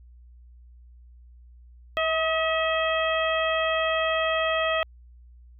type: harmonic tone with a mistuned harmonic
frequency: 644 Hz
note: E5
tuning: 41 cents flat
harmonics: 1 / 2 / 3 / 4 / 5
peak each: -25 / -28 / -30 / -31 / -32 dBFS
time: 1.97-4.83 s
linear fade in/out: 0 ms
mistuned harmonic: 2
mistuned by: -28 cents
effects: added 60 Hz sine -47 dBFS peak until 5.59 s